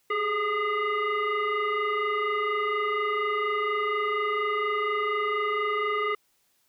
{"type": "tone with frequency modulation", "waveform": "sine", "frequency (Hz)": 398.4, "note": "G4", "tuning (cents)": 28, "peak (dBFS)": -24, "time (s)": [0.1, 6.15], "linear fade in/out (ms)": 5, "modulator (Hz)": 821, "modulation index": 2.1, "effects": ["white hiss -69 dBFS RMS until 6.68 s"]}